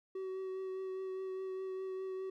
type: tone with vibrato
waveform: triangle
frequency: 378.3 Hz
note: F#4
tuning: 38 cents sharp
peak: -36 dBFS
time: 0.15-2.3 s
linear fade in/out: 5 ms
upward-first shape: triangle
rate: 4.9 Hz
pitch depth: 17 cents each way
effects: none